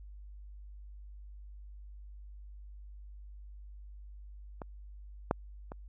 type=clicks; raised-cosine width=1 ms; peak=-26 / -13 / -28 dBFS; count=3; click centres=4.618 / 5.311 / 5.719 s; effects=added 50 Hz sine -46 dBFS peak until 5.88 s